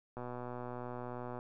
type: click train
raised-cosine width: 1 ms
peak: -29 dBFS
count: 151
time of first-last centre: 0.17-1.39 s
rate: 123 Hz
effects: none